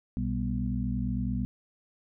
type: harmonic tone with a mistuned harmonic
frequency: 60.9 Hz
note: B1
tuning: 24 cents flat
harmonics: 1 / 2 / 3 / 4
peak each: -33 / -33 / -33 / -33 dBFS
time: 0.17-1.45 s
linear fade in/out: 0 ms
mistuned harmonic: 3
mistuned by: +110 cents
effects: none